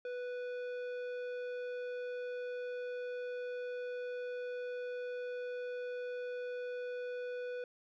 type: tone with tanh clipping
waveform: triangle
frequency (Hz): 493.9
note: B4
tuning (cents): 0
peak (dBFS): -40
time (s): 0.05-7.64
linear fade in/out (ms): 2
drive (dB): 16
effects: none